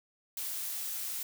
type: noise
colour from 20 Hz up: blue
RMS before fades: -37 dBFS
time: 0.37-1.23 s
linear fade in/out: 2 ms
effects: none